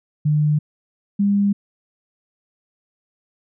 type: tone pair in turn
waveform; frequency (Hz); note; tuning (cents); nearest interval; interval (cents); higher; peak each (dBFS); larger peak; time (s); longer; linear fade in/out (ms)
sine; 150.2 / 201.4; D3 / G3; +39 / +47; perfect fourth; 508; second; -14; neither; 0.25-0.59 / 1.19-1.53; neither; 10
effects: none